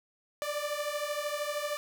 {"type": "beating tone pair", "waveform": "sawtooth", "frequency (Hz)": [583, 596], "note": ["D5", "D5"], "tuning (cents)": [-13, 25], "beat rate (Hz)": 13, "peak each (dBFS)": -31, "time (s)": [0.42, 1.77], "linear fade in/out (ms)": 0, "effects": []}